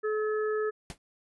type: harmonic tone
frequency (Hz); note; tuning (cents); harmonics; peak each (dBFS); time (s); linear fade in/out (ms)
429.1; A4; -43; 1 / 3 / 4; -27 / -37 / -39; 0.03-0.71; 20
type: noise with exponential decay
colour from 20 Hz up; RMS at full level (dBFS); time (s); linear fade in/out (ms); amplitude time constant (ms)
pink; -36; 0.9-0.98; 1; 17
effects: resampled to 24000 Hz